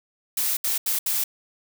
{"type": "noise bursts at uneven times", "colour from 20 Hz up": "blue", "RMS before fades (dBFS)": -24, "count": 4, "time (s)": [[0.37, 0.57], [0.64, 0.78], [0.86, 0.99], [1.06, 1.24]], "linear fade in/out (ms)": 5, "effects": []}